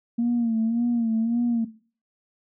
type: tone with vibrato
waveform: sine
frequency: 231.3 Hz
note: A#3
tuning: 13 cents flat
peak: -19 dBFS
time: 0.18-1.65 s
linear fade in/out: 10 ms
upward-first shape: sine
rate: 1.8 Hz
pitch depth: 65 cents each way
effects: noise-tail reverb RT60 0.4 s tail -17 dB re dry + tanh soft clip ceiling -16 dBFS